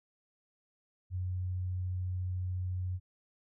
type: tone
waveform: sine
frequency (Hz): 91.4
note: F#2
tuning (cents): -21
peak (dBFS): -32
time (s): 1.1-3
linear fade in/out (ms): 50
effects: none